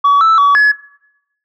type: tone with pitch steps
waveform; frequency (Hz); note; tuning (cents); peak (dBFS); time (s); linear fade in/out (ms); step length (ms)
sine; 1135 / 1319 / 1137 / 1698; C#6 / E6 / C#6 / G#6; +41 / +1 / +44 / +38; -4; 0.04-0.72; 10; 170
effects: noise-tail reverb RT60 0.8 s tail -21 dB re dry + tanh soft clip ceiling -5 dBFS